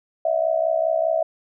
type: tone with amplitude modulation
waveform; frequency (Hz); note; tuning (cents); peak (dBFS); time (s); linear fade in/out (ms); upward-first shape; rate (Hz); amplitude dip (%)
sine; 651; E5; -22; -14; 0.25-1.23; 5; sine; 65; 85
effects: none